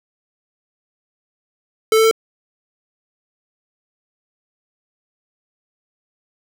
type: tone with pitch steps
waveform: square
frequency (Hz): 440 / 443.6 / 447.2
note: A4 / A4 / A4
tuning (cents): 0 / +14 / +28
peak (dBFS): -11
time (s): 1.92-2.112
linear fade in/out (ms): 2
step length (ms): 64
effects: none